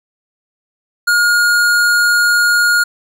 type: tone with hard clipping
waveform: sine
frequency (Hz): 1428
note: F6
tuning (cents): +38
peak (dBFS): -11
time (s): 1.07-2.84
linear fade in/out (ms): 10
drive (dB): 16
effects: none